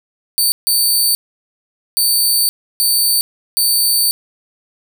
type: tone bursts at uneven times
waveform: 15% pulse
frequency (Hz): 4564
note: C#8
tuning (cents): +50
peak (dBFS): -5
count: 5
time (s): 0.38-0.52 / 0.67-1.15 / 1.97-2.49 / 2.8-3.21 / 3.57-4.11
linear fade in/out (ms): 0
effects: none